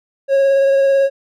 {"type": "tone with vibrato", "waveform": "triangle", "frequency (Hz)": 547, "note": "C#5", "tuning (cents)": -23, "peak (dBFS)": -8, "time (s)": [0.28, 1.1], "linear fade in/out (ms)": 50, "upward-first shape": "triangle", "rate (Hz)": 18, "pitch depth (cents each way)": 17, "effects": []}